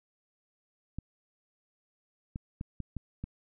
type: clicks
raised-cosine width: 5 ms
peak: -24 dBFS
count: 6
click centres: 0.986 / 2.359 / 2.611 / 2.803 / 2.967 / 3.24 s
effects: none